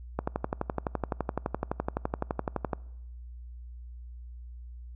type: click train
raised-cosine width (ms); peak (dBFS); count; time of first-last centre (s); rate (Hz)
1; -14; 31; 0.19-2.732; 11.8
effects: noise-tail reverb RT60 0.9 s tail -24 dB re dry + added 60 Hz sine -41 dBFS peak until 4.95 s